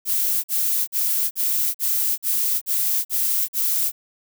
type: noise bursts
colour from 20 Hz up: violet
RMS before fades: -21 dBFS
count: 9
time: 0.05-3.92 s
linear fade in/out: 50 ms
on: 390 ms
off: 45 ms
effects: none